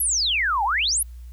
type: exponential two-way sweep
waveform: sine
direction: down then up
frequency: 11840 to 773 to 11840 Hz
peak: -19 dBFS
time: 0-1.03 s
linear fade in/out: 5 ms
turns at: 0.64 s
effects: added 60 Hz sine -36 dBFS peak until 1.32 s + white hiss -61 dBFS RMS until 1.32 s